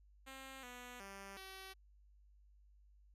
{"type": "tone with pitch steps", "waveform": "5% pulse", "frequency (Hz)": [266.7, 246.4, 196.7, 382.1], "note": ["C4", "B3", "G3", "G4"], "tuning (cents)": [33, -4, 6, -44], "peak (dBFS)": -39, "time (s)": [0.26, 1.74], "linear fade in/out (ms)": 20, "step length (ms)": 370, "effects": ["added 50 Hz sine -63 dBFS peak until 3.14 s", "resampled to 32000 Hz"]}